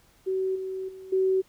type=tone with level steps; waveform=sine; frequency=378.6 Hz; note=F#4; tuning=40 cents sharp; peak=-24 / -30 / -40 / -20 dBFS; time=0.26-1.42 s; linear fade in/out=20 ms; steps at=0.55 / 0.88 / 1.12 s; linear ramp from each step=10 ms; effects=pink hiss -61 dBFS RMS until 1.48 s